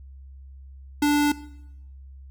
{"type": "tone", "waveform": "square", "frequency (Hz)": 292.8, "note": "D4", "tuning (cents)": -5, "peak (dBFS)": -18, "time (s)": [1.02, 1.32], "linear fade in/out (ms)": 5, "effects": ["noise-tail reverb RT60 0.8 s tail -18 dB re dry", "added 67 Hz sine -41 dBFS peak until 2.3 s"]}